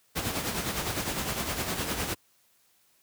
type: noise with tremolo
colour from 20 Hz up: pink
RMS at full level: -29 dBFS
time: 0.15-2.15 s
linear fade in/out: 20 ms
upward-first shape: sine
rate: 9.8 Hz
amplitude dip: 50%
effects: white hiss -66 dBFS RMS until 3.02 s + high-pass 60 Hz 12 dB/octave